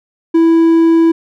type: tone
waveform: triangle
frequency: 329.6 Hz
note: E4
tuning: in tune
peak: -4 dBFS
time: 0.34-1.12 s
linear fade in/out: 10 ms
effects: none